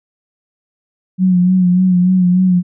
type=tone with vibrato; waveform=sine; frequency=182.2 Hz; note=F#3; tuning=26 cents flat; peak=-8 dBFS; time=1.18-2.63 s; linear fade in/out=50 ms; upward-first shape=sine; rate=3.4 Hz; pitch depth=42 cents each way; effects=none